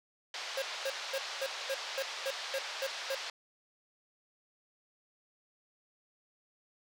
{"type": "band-pass noise", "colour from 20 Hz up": "white", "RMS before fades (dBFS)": -41, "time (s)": [0.34, 3.3], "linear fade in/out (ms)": 2, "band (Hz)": [550, 5100], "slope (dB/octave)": 24}
{"type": "tone bursts", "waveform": "square", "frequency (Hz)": 540, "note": "C#5", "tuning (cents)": -45, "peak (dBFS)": -33, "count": 10, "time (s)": [0.57, 3.15], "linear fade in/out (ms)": 5, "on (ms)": 51, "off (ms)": 230}
{"effects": []}